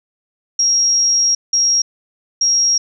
sine tone bursts at uneven times, 5610 Hz, F8, 7 cents sharp, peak -11 dBFS, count 3, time 0.59-1.35 / 1.53-1.82 / 2.41-2.78 s, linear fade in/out 5 ms, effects none

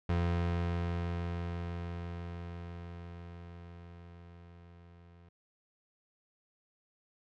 30% pulse tone with level ramp, 86.1 Hz, F2, 24 cents flat, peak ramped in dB -25 to -53 dBFS, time 0.09-5.29 s, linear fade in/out 5 ms, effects low-pass 3000 Hz 12 dB/octave

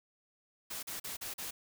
white noise bursts, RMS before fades -41 dBFS, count 5, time 0.7-1.51 s, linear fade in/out 10 ms, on 130 ms, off 40 ms, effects none

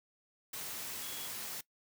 sine tone in noise, 3340 Hz, G#7, 9 cents sharp, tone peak -49 dBFS, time 1.02-1.27 s, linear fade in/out 5 ms, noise white, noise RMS -42 dBFS, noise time 0.53-1.61 s, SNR -10 dB, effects noise-tail reverb RT60 0.1 s tail -20 dB re dry + high-pass 80 Hz 12 dB/octave

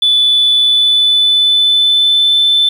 sine tone with pitch glide, 3477 to 3526 Hz, A7 to A7, -21 to +3 cents, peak -6 dBFS, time 0.02-2.69 s, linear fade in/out 5 ms, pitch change +24 cents, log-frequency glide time 0.53-2.4 s, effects tanh soft clip ceiling -3 dBFS + 7-bit

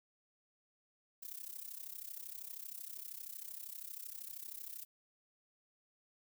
violet noise with amplitude modulation, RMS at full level -44 dBFS, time 1.22-4.85 s, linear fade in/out 10 ms, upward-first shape sine, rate 32.8 Hz, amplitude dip 85%, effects none

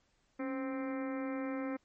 harmonic tone with a mistuned harmonic, 261.6 Hz, C4, in tune, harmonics 1 / 2 / 3 / 4 / 5 / 6 / 7 / 8 / 9, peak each -36 / -41 / -50 / -50 / -49 / -54 / -53 / -52 / -56 dBFS, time 0.39-1.77 s, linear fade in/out 10 ms, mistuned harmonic 1, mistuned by +73 cents, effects pink hiss -74 dBFS RMS until 1.84 s + MP3 32 kbps

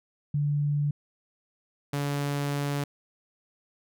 sine / sawtooth tone pair in turn, 145.8 / 142.96 Hz, D3 / D3, -12 / -46 cents, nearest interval unison, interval 34 cents, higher first, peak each -23 dBFS, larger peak neither, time 0.34-0.91 / 1.93-2.84 s, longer second, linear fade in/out 5 ms, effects none

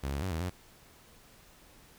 sawtooth tone with pitch steps, 68.7 / 70.5 / 94.3 / 80.6 / 90.5 Hz, C#2 / C#2 / F#2 / E2 / F#2, -15 / +30 / +33 / -38 / -38 cents, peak -28 dBFS, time 0.03-0.5 s, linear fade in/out 10 ms, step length 94 ms, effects pink hiss -58 dBFS RMS until 1.98 s

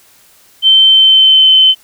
sine tone with pitch glide, 3100 to 3066 Hz, G7 to G7, -20 to -39 cents, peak -3 dBFS, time 0.62-1.75 s, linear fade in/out 50 ms, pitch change -19 cents, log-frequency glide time 0.86-1.5 s, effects white hiss -46 dBFS RMS until 1.83 s

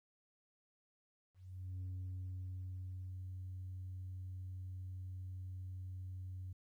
sine tone with ADSR envelope, 92.5 Hz, F#2, in tune, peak -38 dBFS, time 1.34-6.53 s, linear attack 470 ms, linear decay 1300 ms, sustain -4 dB, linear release 7 ms, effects tanh soft clip ceiling -40 dBFS + 13-bit

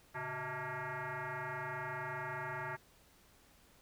sine tone with frequency modulation, 370 Hz, F#4, in tune, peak -38 dBFS, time 0.14-2.77 s, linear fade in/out 20 ms, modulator 255 Hz, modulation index 6.5, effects pink hiss -65 dBFS RMS until 3.81 s

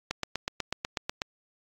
click train, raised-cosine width 0.2 ms, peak -12 dBFS, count 10, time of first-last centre 0.11-1.218 s, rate 8.12 Hz, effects AAC 64 kbps

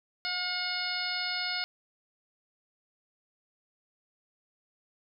harmonic tone with a mistuned harmonic, 724 Hz, F#5, 38 cents flat, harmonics 1 / 2 / 3 / 4 / 5 / 6 / 7, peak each -41 / -37 / -37 / -41 / -41 / -35 / -37 dBFS, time 0.25-1.64 s, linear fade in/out 0 ms, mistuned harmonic 2, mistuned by -17 cents, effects none

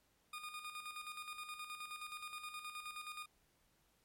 20% pulse tone with tremolo, 1225 Hz, D#6, 27 cents flat, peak -39 dBFS, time 0.33-3.26 s, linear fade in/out 5 ms, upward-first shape square, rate 9.5 Hz, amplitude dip 55%, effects pink hiss -75 dBFS RMS until 4.04 s + MP3 64 kbps

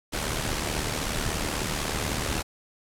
pink noise with amplitude modulation, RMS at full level -26 dBFS, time 0.12-2.43 s, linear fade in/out 20 ms, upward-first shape sine, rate 76.2 Hz, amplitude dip 60%, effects low-pass 11000 Hz 12 dB/octave

